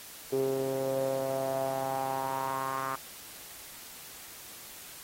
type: tone with band-pass filter sweep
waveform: sawtooth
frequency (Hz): 133.9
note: C3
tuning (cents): +40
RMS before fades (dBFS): -32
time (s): 0.32-2.96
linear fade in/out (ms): 10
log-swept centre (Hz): 400 to 1200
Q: 6
effects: white hiss -47 dBFS RMS until 5.03 s + AAC 48 kbps